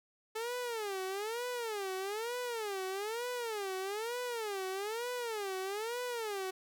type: tone with vibrato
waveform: sawtooth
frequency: 431.6 Hz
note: A4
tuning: 33 cents flat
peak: -32 dBFS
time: 0.35-6.51 s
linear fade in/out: 10 ms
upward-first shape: sine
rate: 1.1 Hz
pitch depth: 240 cents each way
effects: none